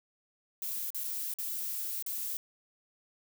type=noise with dropouts; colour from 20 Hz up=violet; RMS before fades=-36 dBFS; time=0.62-2.37 s; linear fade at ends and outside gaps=1 ms; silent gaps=0.904-0.946 / 1.037-1.041 / 1.339-1.386 / 2.025-2.063 s; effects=none